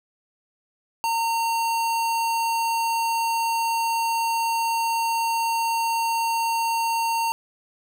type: tone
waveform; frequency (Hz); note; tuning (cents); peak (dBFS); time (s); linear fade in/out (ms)
square; 916; A#5; -31; -22; 1.04-7.32; 0
effects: 9-bit